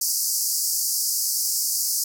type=band-pass noise; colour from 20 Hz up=pink; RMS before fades=-24 dBFS; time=0.01-2.04 s; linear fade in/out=5 ms; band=4700 to 16000 Hz; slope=96 dB/octave; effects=none